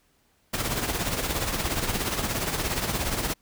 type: noise with tremolo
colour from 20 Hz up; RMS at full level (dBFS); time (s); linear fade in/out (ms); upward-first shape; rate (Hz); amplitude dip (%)
pink; -25; 0.53-3.34; 10; triangle; 17; 65
effects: pink hiss -66 dBFS RMS until 3.41 s